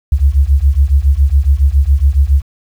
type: beating tone pair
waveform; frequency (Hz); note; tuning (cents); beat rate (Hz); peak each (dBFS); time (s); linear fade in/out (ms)
sine; 66 / 73.2; C2 / D2; +16 / -5; 7.2; -10; 0.12-2.42; 5
effects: 7-bit